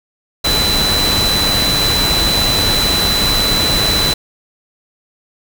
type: tone in noise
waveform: sine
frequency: 3999 Hz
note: B7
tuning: 21 cents sharp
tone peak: -14 dBFS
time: 0.44-4.14 s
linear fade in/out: 10 ms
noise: pink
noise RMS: -17 dBFS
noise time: 0.44-4.14 s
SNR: 0 dB
effects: none